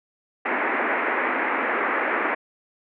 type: band-pass noise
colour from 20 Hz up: white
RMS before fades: -24 dBFS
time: 0.45-2.35 s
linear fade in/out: 10 ms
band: 240 to 2200 Hz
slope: 48 dB/octave
effects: none